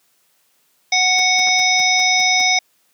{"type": "harmonic tone", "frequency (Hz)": 740, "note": "F#5", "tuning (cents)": 0, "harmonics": [1, 3, 5, 7, 8], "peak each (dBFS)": [-20, -16, -21, -19, -22], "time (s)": [0.92, 2.59], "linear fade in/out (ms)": 5}
{"type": "noise bursts", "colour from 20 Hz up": "pink", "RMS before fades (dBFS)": -34, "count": 7, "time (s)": [1.18, 2.414], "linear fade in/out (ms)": 5, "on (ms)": 22, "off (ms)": 180}
{"type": "clicks", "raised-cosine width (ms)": 0.5, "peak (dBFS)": -18, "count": 2, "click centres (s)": [1.473, 1.486]}
{"effects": ["white hiss -61 dBFS RMS until 2.93 s", "high-pass 150 Hz 12 dB/octave"]}